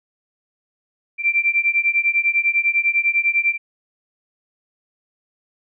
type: beating tone pair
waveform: sine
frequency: 2349 / 2359 Hz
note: D7 / D7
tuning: 0 / +7 cents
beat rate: 10 Hz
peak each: -19 / -18 dBFS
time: 1.18-3.58 s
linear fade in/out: 50 ms
effects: none